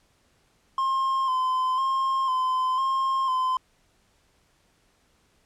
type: tone with vibrato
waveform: triangle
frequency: 1046.5 Hz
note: C6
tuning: in tune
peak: -20 dBFS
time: 0.78-3.57 s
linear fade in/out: 2 ms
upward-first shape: square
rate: 1 Hz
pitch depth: 31 cents each way
effects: pink hiss -65 dBFS RMS until 5.45 s + low-pass 10000 Hz 12 dB/octave